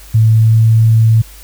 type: tone with pitch glide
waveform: sine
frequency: 111 to 112.16 Hz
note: A2 to A2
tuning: +16 to +34 cents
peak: -5 dBFS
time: 0.14-1.22 s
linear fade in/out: 10 ms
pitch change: +18 cents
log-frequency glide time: 0.31-0.66 s
effects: added 50 Hz sine -35 dBFS peak until 1.43 s + white hiss -39 dBFS RMS until 1.43 s